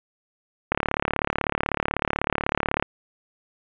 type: click train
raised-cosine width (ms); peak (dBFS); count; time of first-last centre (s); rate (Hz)
0.5; -6; 77; 0.72-2.825; 36.1
effects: resampled to 8000 Hz + 7-bit